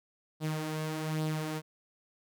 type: tone with flanger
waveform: sawtooth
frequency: 155.9 Hz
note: D#3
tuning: 4 cents sharp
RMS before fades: -34 dBFS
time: 0.4-1.62 s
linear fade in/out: 50 ms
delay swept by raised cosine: 0.22 to 4.62 ms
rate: 1.2 Hz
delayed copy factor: +0.5
effects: none